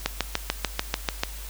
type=click train; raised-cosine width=0.2 ms; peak=-5 dBFS; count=9; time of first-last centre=0.06-1.235 s; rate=6.81 Hz; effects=added 50 Hz sine -36 dBFS peak until 1.49 s + white hiss -42 dBFS RMS until 1.49 s